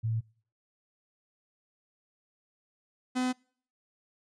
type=tone pair in turn; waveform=sine / 45% pulse; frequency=112.4 / 253.4 Hz; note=A2 / B3; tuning=+37 / +45 cents; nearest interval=octave + major second; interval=1408 cents; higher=second; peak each=-27 dBFS; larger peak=neither; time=0.03-0.21 / 3.15-3.33 s; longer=neither; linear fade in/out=20 ms; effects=noise-tail reverb RT60 0.5 s tail -26 dB re dry + resampled to 22050 Hz